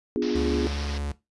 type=chord; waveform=sine; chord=B diminished seventh; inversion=none; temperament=equal; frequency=246.9 / 293.7 / 349.2 / 415.3 Hz; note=B3 / D4 / F4 / Ab4; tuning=0 / 0 / 0 / 0 cents; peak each=-28 dBFS; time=0.16-0.67 s; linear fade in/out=0 ms
type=low-pass noise; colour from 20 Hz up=white; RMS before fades=-39 dBFS; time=0.22-0.98 s; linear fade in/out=2 ms; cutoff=5800 Hz; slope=96 dB/octave
type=tone; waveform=45% pulse; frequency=71.9 Hz; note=D2; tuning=36 cents flat; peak=-28 dBFS; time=0.35-1.12 s; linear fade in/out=5 ms
effects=noise-tail reverb RT60 0.2 s tail -17 dB re dry + resampled to 24000 Hz